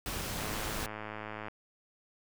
pink noise, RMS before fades -37 dBFS, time 0.06-0.86 s, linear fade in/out 0 ms
click train, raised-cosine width 0.5 ms, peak -25 dBFS, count 118, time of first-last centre 0.39-1.483 s, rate 107 Hz
effects none

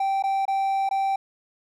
triangle tone with dropouts, 780 Hz, G5, 9 cents flat, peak -19 dBFS, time 0-1.16 s, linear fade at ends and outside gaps 5 ms, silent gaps 0.225-0.237 / 0.454-0.479 / 0.891-0.91 s, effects none

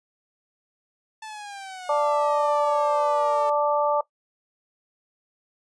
sawtooth exponential sweep, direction down, 882 to 442.6 Hz, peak -32 dBFS, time 1.22-3.5 s, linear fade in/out 5 ms
harmonic tone, 293.6 Hz, D4, in tune, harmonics 2 / 3 / 4, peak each -22 / -24 / -26 dBFS, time 1.89-4.01 s, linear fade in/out 5 ms
effects noise-tail reverb RT60 0.1 s tail -18 dB re dry + resampled to 22050 Hz

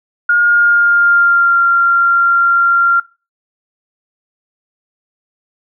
sine tone with pitch glide, 1425 to 1383.6 Hz, F6 to F6, +34 to -17 cents, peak -7 dBFS, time 0.29-3 s, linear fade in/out 5 ms, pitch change -51 cents, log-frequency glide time 0.39-1.6 s, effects noise-tail reverb RT60 0.3 s tail -21 dB re dry

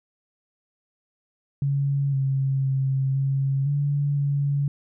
sine tone with pitch steps, 139.9 / 135.3 / 134.3 / 136.4 / 143.3 / 141.8 Hz, C#3 / C#3 / C3 / C#3 / D3 / C#3, +16 / -42 / +46 / -28 / -42 / +40 cents, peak -20 dBFS, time 1.62-4.68 s, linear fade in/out 2 ms, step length 510 ms, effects none

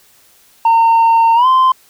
sine tone with pitch glide, 914 to 1037.9 Hz, A#5 to C6, -34 to -14 cents, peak -4 dBFS, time 0.65-1.72 s, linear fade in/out 5 ms, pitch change +220 cents, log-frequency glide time 1.35-1.47 s, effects tanh soft clip ceiling -6 dBFS + white hiss -49 dBFS RMS until 1.89 s

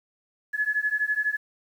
sine beating tone pair, 1699 / 1711 Hz, G#6 / A6, +39 / -49 cents, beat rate 12 Hz, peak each -26 dBFS, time 0.53-1.37 s, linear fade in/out 20 ms, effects 9-bit

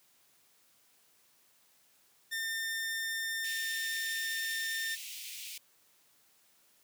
sawtooth tone, 1805 Hz, A6, 44 cents sharp, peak -30 dBFS, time 2.31-4.96 s, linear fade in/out 20 ms
pink high-pass noise, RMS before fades -44 dBFS, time 3.44-5.58 s, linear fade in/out 5 ms, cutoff 2300 Hz, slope 48 dB/octave
effects white hiss -67 dBFS RMS until 6.83 s + high-pass 100 Hz 12 dB/octave

